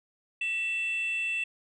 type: tone with frequency modulation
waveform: sine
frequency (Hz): 2672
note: E7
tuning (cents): +23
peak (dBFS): -26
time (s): 0.41-1.44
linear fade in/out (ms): 5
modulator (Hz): 718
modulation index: 0.26
effects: tanh soft clip ceiling -25 dBFS

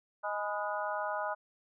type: harmonic tone with a mistuned harmonic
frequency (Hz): 207.7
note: G#3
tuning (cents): 0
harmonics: 3 / 4 / 5 / 6 / 7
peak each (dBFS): -37 / -38 / -39 / -40 / -40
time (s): 0.23-1.35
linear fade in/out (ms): 20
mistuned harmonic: 5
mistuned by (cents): -68
effects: none

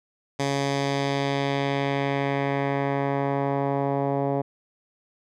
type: tone with low-pass filter sweep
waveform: 10% pulse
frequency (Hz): 139.4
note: C#3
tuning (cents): +10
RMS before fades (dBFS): -25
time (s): 0.39-4.42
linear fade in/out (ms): 10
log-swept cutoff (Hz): 6800 to 710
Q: 1.2
effects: none

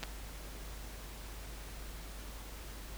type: clicks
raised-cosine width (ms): 0.2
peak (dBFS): -21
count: 2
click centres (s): 0.03 / 0.036
effects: added 50 Hz sine -45 dBFS peak until 2.97 s + pink hiss -50 dBFS RMS until 2.97 s

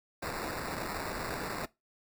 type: noise with sample-and-hold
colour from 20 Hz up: violet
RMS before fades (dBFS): -37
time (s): 0.22-1.66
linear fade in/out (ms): 10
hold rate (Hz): 3150
effects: noise-tail reverb RT60 0.2 s tail -20 dB re dry

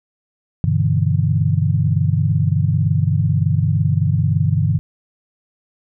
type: chord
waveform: sine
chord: E minor seventh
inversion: first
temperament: equal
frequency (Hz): 98 / 123.47 / 146.83 / 164.81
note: G2 / B2 / D3 / E3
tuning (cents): 0 / 0 / 0 / 0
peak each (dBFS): -18 / -20 / -18 / -21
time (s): 0.64-4.79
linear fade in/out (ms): 0
effects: none

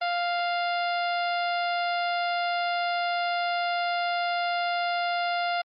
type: harmonic tone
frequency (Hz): 698.5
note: F5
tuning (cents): 0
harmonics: 1 / 2 / 3 / 4 / 5 / 6 / 7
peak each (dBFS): -26 / -32 / -36 / -38 / -40 / -42 / -43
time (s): 0.01-5.62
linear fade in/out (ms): 10
effects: Opus 24 kbps

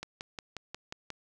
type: click train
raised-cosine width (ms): 0.2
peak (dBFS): -21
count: 7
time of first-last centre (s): 0.03-1.103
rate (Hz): 5.59
effects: none

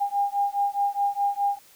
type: beating tone pair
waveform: sine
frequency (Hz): 804 / 808.8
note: G5 / G#5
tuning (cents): +44 / -46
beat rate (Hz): 4.8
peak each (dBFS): -25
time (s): 0-1.59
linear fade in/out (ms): 20
effects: white hiss -54 dBFS RMS until 1.75 s

